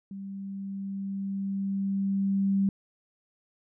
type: tone with level ramp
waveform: sine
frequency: 196 Hz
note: G3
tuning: in tune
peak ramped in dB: -36 to -21 dBFS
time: 0.11-2.69 s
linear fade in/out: 2 ms
effects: none